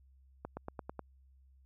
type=accelerating click train; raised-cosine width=1 ms; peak=-26 dBFS; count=6; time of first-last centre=0.45-0.993 s; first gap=120 ms; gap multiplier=0.95; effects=added 66 Hz sine -60 dBFS peak until 1.65 s